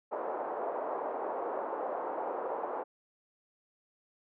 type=band-pass noise; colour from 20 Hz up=pink; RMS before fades=-36 dBFS; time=0.11-2.84 s; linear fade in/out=20 ms; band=430 to 990 Hz; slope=24 dB/octave; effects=none